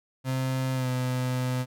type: tone with pitch glide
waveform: 35% pulse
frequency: 130.81 to 126.94 Hz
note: C3 to B2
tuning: 0 to +48 cents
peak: -24 dBFS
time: 0.24-1.66 s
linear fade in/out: 50 ms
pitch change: -52 cents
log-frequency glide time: 0.74-0.88 s
effects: none